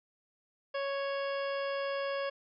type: harmonic tone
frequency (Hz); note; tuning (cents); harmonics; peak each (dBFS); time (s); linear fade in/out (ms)
554.4; C#5; 0; 1 / 2 / 3 / 4 / 5 / 6 / 8 / 9; -33 / -40 / -42 / -49 / -46 / -49 / -55 / -52; 0.74-2.3; 10
effects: none